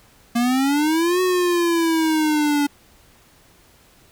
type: exponential two-way sweep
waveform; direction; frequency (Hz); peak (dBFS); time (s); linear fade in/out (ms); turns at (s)
square; up then down; 233.1 to 370 to 286; -17; 0.35-2.67; 10; 1.21
effects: pink hiss -53 dBFS RMS until 4.11 s